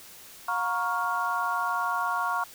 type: tone cluster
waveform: sine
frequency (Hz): 714 / 940 / 1108 / 1402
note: F5 / A#5 / C#6 / F6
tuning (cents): +38 / +14 / -1 / +6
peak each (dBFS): -33 / -31 / -29 / -31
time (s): 0.48-2.44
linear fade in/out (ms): 5
effects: white hiss -48 dBFS RMS until 2.54 s